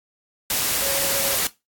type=tone in noise; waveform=sine; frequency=553 Hz; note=C#5; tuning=4 cents flat; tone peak=-29 dBFS; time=0.82-1.35 s; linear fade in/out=2 ms; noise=white; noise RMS=-22 dBFS; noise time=0.5-1.47 s; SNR=-10 dB; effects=noise-tail reverb RT60 0.2 s tail -17 dB re dry + AAC 64 kbps